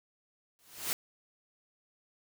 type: noise with exponential growth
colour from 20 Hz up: white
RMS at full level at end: -29 dBFS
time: 0.59-0.93 s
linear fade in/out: 0 ms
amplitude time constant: 72 ms
effects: none